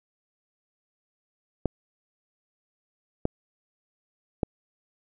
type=clicks; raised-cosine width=2 ms; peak=-10 dBFS; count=3; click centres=1.657 / 3.254 / 4.432 s; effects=none